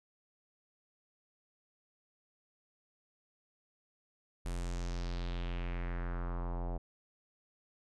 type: tone with low-pass filter sweep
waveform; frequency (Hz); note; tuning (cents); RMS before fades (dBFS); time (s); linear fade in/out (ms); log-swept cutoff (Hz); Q
square; 43.65; F1; 0; -37; 4.45-6.78; 10; 10000 to 710; 2.4
effects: none